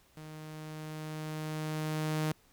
sawtooth tone with level ramp, 155.1 Hz, D#3, 5 cents flat, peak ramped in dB -41 to -25 dBFS, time 0.17-2.32 s, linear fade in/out 2 ms, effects pink hiss -65 dBFS RMS until 2.52 s

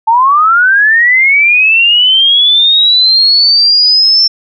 sine linear sweep, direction up, 872 to 5390 Hz, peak -4 dBFS, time 0.07-4.28 s, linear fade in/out 10 ms, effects none

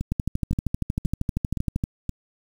two click trains, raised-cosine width 5 ms, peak -11 / -14 dBFS, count 23 / 5, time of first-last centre 0.12-1.839 / 0.01-2.093 s, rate 12.8 / 1.92 Hz, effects 7-bit

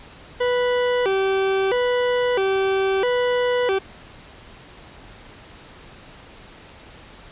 40% pulse tone with vibrato, 436.3 Hz, A4, 15 cents flat, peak -17 dBFS, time 0.4-3.79 s, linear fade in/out 10 ms, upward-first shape square, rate 0.76 Hz, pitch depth 210 cents each way, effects pink hiss -44 dBFS RMS until 7.31 s + resampled to 8000 Hz

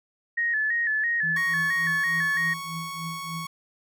sine tone with vibrato, 1800 Hz, A6, 39 cents sharp, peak -22 dBFS, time 0.37-2.54 s, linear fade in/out 10 ms, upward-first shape square, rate 3 Hz, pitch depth 68 cents each way
sine tone with tremolo, 164.81 Hz, E3, in tune, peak -31 dBFS, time 1.23-3.46 s, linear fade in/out 5 ms, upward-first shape triangle, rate 3.4 Hz, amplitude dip 100%
sawtooth tone, 1108.7 Hz, C#6, in tune, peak -29 dBFS, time 1.36-3.47 s, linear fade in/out 5 ms
effects none

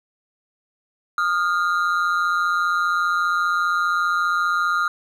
triangle ring-modulated tone, 1318.5 Hz, E6, in tune, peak -13 dBFS, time 1.18-4.88 s, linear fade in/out 2 ms, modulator 87.5 Hz, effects none

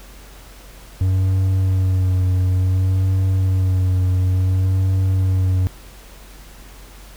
triangle tone with vibrato, 93.4 Hz, F#2, 17 cents sharp, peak -12 dBFS, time 1.01-5.67 s, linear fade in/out 0 ms, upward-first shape sine, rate 0.57 Hz, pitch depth 26 cents each way, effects added 47 Hz sine -40 dBFS peak until 7.16 s + pink hiss -44 dBFS RMS until 7.16 s

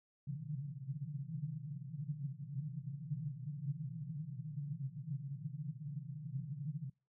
pink band-pass noise, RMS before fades -43 dBFS, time 0.27-6.9 s, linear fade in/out 5 ms, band 130 to 160 Hz, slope 96 dB/octave, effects noise-tail reverb RT60 0.3 s tail -24 dB re dry

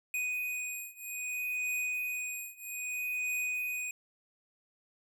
square beating tone pair, 2489 / 2489.62 Hz, D#7 / D#7, 0 / 0 cents, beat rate 0.62 Hz, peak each -38 / -37 dBFS, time 0.14-3.91 s, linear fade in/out 2 ms, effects none

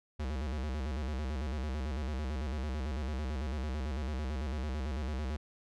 square tone with vibrato, 70 Hz, C#2, 18 cents sharp, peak -34 dBFS, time 0.19-5.37 s, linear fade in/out 10 ms, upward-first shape square, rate 9 Hz, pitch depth 140 cents each way, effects low-pass 6000 Hz 12 dB/octave

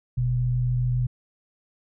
sine tone pair together, 43.68 / 123.47 Hz, F1 / B2, +1 / 0 cents, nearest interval octave + tritone, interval 1799 cents, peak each -29 / -21 dBFS, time 0.17-1.07 s, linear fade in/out 10 ms, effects none

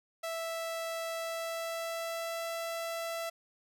sawtooth tone with pitch glide, 659.3 to 665.8 Hz, E5 to E5, 0 to +17 cents, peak -31 dBFS, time 0.23-3.3 s, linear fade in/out 10 ms, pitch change +17 cents, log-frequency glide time 1.13-2.44 s, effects none

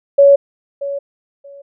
sine tone with echo, 561 Hz, C#5, 21 cents sharp, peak -4 dBFS, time 0.18-0.36 s, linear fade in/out 10 ms, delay 630 ms, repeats 2, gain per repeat -15 dB, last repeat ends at 1.62 s, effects none

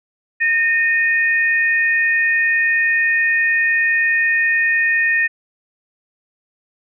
sine tone pair together, 1835.2 / 2481 Hz, A#6 / D#7, -28 / -6 cents, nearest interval perfect fourth, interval 522 cents, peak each -14 / -20 dBFS, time 0.4-5.28 s, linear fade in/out 20 ms, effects none

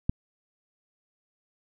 click, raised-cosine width 5 ms, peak -11 dBFS, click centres 0.095 s, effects none

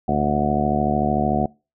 harmonic tone, 73.42 Hz, D2, in tune, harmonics 1 / 2 / 3 / 4 / 5 / 6 / 7 / 8 / 9 / 10, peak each -29 / -26 / -23 / -29 / -28 / -34 / -33 / -31 / -26 / -22 dBFS, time 0.08-1.46 s, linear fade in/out 5 ms, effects noise-tail reverb RT60 0.3 s tail -25 dB re dry

